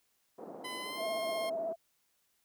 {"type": "band-pass noise", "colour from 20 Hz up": "white", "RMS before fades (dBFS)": -47, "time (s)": [0.38, 1.73], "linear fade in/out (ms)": 5, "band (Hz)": [220, 710], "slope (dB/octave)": 24}
{"type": "tone with pitch glide", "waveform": "15% pulse", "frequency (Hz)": [1012, 1066.6], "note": ["B5", "C6"], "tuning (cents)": [42, 33], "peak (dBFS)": -33, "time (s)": [0.64, 1.5], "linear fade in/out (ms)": 10, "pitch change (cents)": 91, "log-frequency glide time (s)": [0.81, 1.06]}
{"type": "tone with vibrato", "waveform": "sine", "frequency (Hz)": 659.3, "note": "E5", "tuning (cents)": 0, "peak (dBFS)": -33, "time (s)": [0.97, 1.76], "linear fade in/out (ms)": 50, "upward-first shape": "sine", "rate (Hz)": 16, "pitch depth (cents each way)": 46}
{"effects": ["white hiss -75 dBFS RMS until 2.44 s"]}